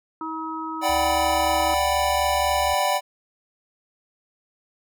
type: harmonic tone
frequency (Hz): 319.3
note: D#4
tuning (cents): +45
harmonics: 1 / 3 / 4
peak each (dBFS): -32 / -32 / -32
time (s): 0.21-1.74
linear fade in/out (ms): 2
type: chord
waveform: square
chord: G major seventh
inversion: second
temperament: equal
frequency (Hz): 587.3 / 740 / 784 / 987.8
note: D5 / F#5 / G5 / B5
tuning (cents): 0 / 0 / 0 / 0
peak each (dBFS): -26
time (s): 0.81-3.01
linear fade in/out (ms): 50
type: tone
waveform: sine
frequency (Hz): 69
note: C#2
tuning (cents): -7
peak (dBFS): -33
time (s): 0.89-2.74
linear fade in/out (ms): 5
effects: none